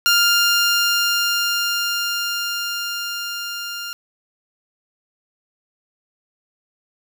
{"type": "tone with level ramp", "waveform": "15% pulse", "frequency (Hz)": 1400, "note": "F6", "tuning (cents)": 4, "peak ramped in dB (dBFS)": [-6, -21], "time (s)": [0.06, 3.93], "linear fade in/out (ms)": 0, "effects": []}